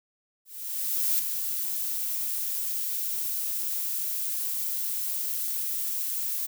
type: noise with ADSR envelope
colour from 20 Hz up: violet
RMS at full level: -24 dBFS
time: 0.45-6.47 s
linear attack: 740 ms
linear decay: 7 ms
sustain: -6 dB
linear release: 19 ms
effects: none